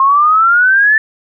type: exponential sweep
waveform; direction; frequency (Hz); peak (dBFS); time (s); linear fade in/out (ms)
sine; up; 1064 to 1777; -6; 0-0.98; 2
effects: none